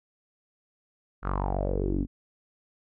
sawtooth tone with low-pass filter sweep, 47.67 Hz, G1, 48 cents flat, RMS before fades -28 dBFS, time 1.22-2.07 s, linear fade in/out 50 ms, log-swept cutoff 1400 to 250 Hz, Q 5.6, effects none

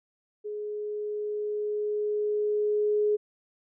sine tone with level ramp, 419.5 Hz, G#4, 17 cents sharp, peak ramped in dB -32 to -21 dBFS, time 0.44-3.17 s, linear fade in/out 20 ms, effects none

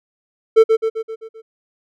triangle tone with echo, 445.6 Hz, A4, 22 cents sharp, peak -3 dBFS, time 0.56-0.64 s, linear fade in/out 20 ms, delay 130 ms, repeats 6, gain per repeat -5 dB, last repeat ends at 1.42 s, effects none

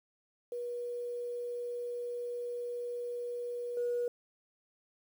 sine tone with level steps, 482.8 Hz, B4, 39 cents flat, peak -35 / -29 dBFS, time 0.52-4.08 s, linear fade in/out 2 ms, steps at 3.77 s, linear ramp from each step 2 ms, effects tanh soft clip ceiling -26 dBFS + 10-bit

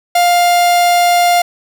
45% pulse tone, 702 Hz, F5, 9 cents sharp, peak -8 dBFS, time 0.15-1.42 s, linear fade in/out 5 ms, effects none

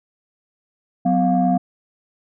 sine tone cluster, 184.2 / 253.6 / 706 Hz, F#3 / B3 / F5, -7 / +46 / +19 cents, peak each -18 dBFS, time 1.05-1.58 s, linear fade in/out 10 ms, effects tanh soft clip ceiling -7 dBFS

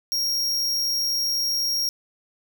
45% pulse tone, 5588 Hz, F8, in tune, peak -22 dBFS, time 0.12-1.89 s, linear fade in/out 0 ms, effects none

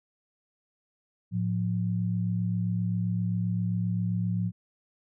sine tone pair together, 110 / 177.6 Hz, A2 / F3, 0 / +29 cents, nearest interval minor sixth, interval 829 cents, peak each -28 dBFS, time 1.31-4.52 s, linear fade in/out 50 ms, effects none

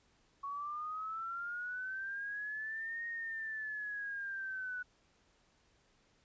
sine linear two-way sweep, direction up then down, 1108.7 to 1864.7 to 1475 Hz, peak -38 dBFS, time 0.43-4.83 s, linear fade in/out 10 ms, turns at 3.06 s, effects pink hiss -71 dBFS RMS until 6.24 s + resampled to 16000 Hz

